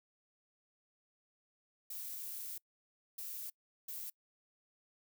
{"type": "noise bursts at uneven times", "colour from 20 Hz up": "violet", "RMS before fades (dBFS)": -44, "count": 3, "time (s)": [[1.9, 2.58], [3.18, 3.5], [3.88, 4.1]], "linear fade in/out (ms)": 5, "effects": ["noise-tail reverb RT60 0.1 s tail -25 dB re dry"]}